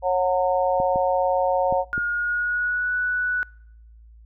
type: harmonic tone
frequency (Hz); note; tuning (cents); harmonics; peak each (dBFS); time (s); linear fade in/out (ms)
182.7; F#3; -22; 3 / 4 / 5; -21 / -23 / -25; 0.02-1.85; 50
type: clicks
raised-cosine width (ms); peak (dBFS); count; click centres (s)
3; -19; 4; 0.801 / 0.959 / 1.725 / 1.979
type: tone with pitch glide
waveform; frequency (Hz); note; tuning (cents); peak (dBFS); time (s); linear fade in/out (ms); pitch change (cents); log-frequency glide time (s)
sine; 1428 to 1480.1; F6 to F#6; +38 to 0; -21; 1.93-3.43; 0; +62; 2.09-2.94
effects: noise-tail reverb RT60 0.8 s tail -26 dB re dry + added 56 Hz sine -45 dBFS peak until 4.25 s